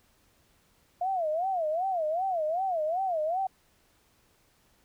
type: tone with vibrato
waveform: sine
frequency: 688 Hz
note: F5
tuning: 26 cents flat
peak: -26 dBFS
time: 1.01-3.47 s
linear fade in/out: 5 ms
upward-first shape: sine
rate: 2.6 Hz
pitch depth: 210 cents each way
effects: pink hiss -66 dBFS RMS until 4.84 s